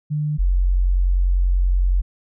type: tone pair in turn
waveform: sine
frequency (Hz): 150 / 45.23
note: D3 / F#1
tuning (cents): +37 / -39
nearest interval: octave + major sixth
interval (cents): 2076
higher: first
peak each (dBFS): -19 / -14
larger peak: second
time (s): 0.1-0.38 / 0.38-2.02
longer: second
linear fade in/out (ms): 20
effects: none